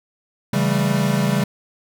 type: chord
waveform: square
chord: A dominant seventh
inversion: first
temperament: equal with one note detuned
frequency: 138.59 / 164.81 / 196 / 217.1 Hz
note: C#3 / E3 / G3 / A3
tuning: 0 / 0 / 0 / -23 cents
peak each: -22 / -25 / -21 / -26 dBFS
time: 0.53-1.44 s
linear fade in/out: 5 ms
effects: none